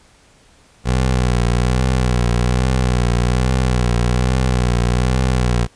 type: tone with vibrato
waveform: 20% pulse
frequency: 61.74 Hz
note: B1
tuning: in tune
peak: -9 dBFS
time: 0.84-5.68 s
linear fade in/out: 50 ms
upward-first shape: triangle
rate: 1.2 Hz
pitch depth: 79 cents each way
effects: pink hiss -51 dBFS RMS until 5.75 s + resampled to 22050 Hz